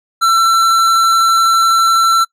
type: tone with hard clipping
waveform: triangle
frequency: 1344 Hz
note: E6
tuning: 33 cents sharp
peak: -10 dBFS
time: 0.21-2.25 s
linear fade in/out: 20 ms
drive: 17 dB
effects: noise-tail reverb RT60 0.1 s tail -23 dB re dry